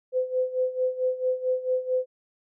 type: tone with tremolo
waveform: sine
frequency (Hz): 510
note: C5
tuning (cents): -44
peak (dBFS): -20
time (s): 0.12-2.06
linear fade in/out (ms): 50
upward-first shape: sine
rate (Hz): 4.5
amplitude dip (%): 80
effects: none